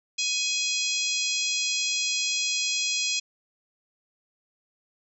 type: harmonic tone with a mistuned harmonic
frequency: 830.6 Hz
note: G#5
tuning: in tune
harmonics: 3 / 4 / 5 / 6 / 7 / 8 / 9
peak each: -30 / -31 / -32 / -33 / -33 / -34 / -35 dBFS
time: 0.18-3.2 s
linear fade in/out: 10 ms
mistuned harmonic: 3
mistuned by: +19 cents
effects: none